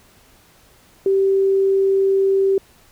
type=tone; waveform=sine; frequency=388.6 Hz; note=G4; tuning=15 cents flat; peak=-13 dBFS; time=1.06-2.58 s; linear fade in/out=2 ms; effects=pink hiss -52 dBFS RMS until 2.91 s